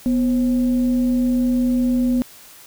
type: tone with frequency modulation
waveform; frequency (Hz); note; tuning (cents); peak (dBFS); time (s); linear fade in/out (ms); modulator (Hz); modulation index
sine; 246.9; B3; 0; -15; 0.06-2.22; 0; 287; 0.3
effects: white hiss -44 dBFS RMS until 2.66 s